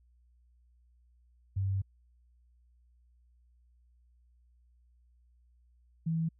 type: tone pair in turn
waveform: sine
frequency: 96.9 / 162.97 Hz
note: G2 / E3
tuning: -20 / -19 cents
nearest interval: major sixth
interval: 901 cents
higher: second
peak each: -28 dBFS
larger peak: neither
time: 1.56-1.82 / 6.06-6.29 s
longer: first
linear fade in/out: 10 ms
effects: added 60 Hz sine -62 dBFS peak until 6.39 s